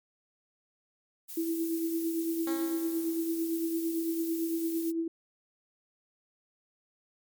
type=noise; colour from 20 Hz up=violet; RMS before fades=-41 dBFS; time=1.28-4.92 s; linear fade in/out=20 ms
type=tone with tremolo; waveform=sine; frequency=330 Hz; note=E4; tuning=2 cents sharp; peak=-26 dBFS; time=1.37-5.08 s; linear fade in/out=5 ms; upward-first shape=triangle; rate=8.9 Hz; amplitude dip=50%
type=tone with exponential decay; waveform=10% pulse; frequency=271.7 Hz; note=C#4; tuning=35 cents flat; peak=-28 dBFS; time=2.47-3.53 s; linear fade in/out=1 ms; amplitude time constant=230 ms
effects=MP3 96 kbps